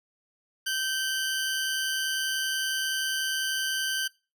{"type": "tone pair together", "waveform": "20% pulse", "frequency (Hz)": [1552.2, 2954], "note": ["G6", "F#7"], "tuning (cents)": [-18, -3], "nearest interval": "major seventh", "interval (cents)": 1115, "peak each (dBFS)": [-23, -29], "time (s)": [0.66, 4.08], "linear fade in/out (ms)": 10, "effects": ["noise-tail reverb RT60 0.3 s tail -23 dB re dry"]}